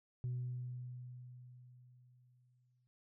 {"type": "tone with exponential decay", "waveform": "sine", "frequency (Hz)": 124.3, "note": "B2", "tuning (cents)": 12, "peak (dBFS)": -34, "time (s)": [0.24, 2.87], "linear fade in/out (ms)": 0, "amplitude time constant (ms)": 570, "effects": ["tanh soft clip ceiling -34 dBFS"]}